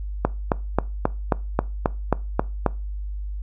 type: click train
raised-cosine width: 1 ms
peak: -3 dBFS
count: 10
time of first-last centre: 0.25-2.663 s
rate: 3.73 Hz
effects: noise-tail reverb RT60 0.3 s tail -21 dB re dry + added 50 Hz sine -27 dBFS peak until 3.42 s